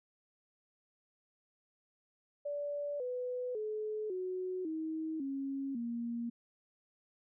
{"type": "tone with pitch steps", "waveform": "sine", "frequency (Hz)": [579, 498.3, 428.8, 369, 317.5, 273.3, 235.1], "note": ["D5", "B4", "A4", "F#4", "D#4", "C#4", "A#3"], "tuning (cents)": [-25, 15, -45, -5, 35, -24, 15], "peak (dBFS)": -35, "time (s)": [2.45, 6.3], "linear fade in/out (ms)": 10, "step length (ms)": 550, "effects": []}